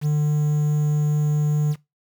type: tone with quantisation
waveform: triangle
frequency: 149.6 Hz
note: D3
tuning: 32 cents sharp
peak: -15 dBFS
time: 0.01-1.76 s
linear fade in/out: 50 ms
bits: 7
effects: noise-tail reverb RT60 0.2 s tail -19 dB re dry